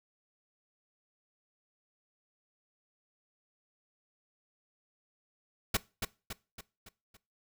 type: noise with echo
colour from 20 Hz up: pink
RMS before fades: -27 dBFS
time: 5.74-5.77 s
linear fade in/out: 5 ms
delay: 280 ms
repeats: 5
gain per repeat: -6 dB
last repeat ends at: 7.17 s
effects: noise-tail reverb RT60 0.3 s tail -21 dB re dry